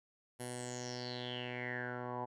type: tone with low-pass filter sweep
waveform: 10% pulse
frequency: 123.47 Hz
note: B2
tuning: in tune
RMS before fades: -42 dBFS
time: 0.39-2.26 s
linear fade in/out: 20 ms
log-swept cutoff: 11000 to 910 Hz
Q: 7.9
effects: none